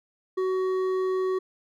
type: tone with hard clipping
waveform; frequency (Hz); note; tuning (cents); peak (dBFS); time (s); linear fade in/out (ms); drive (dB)
triangle; 374.5; F#4; +21; -25; 0.37-1.39; 10; 11
effects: none